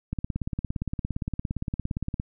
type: click train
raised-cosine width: 5 ms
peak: -16 dBFS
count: 37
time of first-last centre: 0.13-2.199 s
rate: 17.4 Hz
effects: none